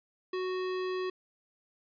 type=tone; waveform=square; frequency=370 Hz; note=F#4; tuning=in tune; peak=-32 dBFS; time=0.33-1.1 s; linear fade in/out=5 ms; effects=resampled to 11025 Hz